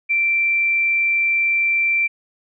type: tone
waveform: sine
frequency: 2349 Hz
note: D7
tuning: in tune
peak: -15 dBFS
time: 0.09-2.08 s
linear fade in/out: 20 ms
effects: none